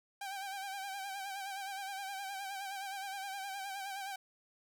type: tone with vibrato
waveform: sawtooth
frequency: 784 Hz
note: G5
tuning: in tune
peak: -36 dBFS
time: 0.21-4.16 s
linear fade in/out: 5 ms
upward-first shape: sine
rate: 9.6 Hz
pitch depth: 53 cents each way
effects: none